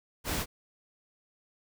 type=noise; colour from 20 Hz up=pink; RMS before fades=-32 dBFS; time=0.24-0.46 s; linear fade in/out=50 ms; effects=none